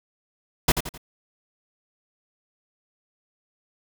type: noise with echo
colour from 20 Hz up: pink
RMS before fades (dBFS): -17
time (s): 0.68-0.72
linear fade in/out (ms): 5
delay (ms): 86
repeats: 3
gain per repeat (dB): -8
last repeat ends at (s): 0.978
effects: none